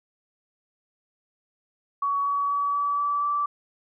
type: tone with pitch steps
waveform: sine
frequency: 1126 / 1133.2 / 1140.4 / 1147.7 / 1155 / 1162.3 Hz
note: C#6 / C#6 / C#6 / D6 / D6 / D6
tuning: +27 / +38 / +49 / -40 / -29 / -18 cents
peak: -22 dBFS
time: 2.02-3.46 s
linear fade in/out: 5 ms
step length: 240 ms
effects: none